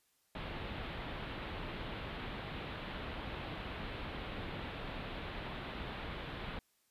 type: low-pass noise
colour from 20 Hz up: pink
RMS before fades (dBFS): -43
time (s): 0.35-6.59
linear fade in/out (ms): 2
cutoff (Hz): 3800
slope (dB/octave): 48
effects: white hiss -75 dBFS RMS until 6.9 s + resampled to 32000 Hz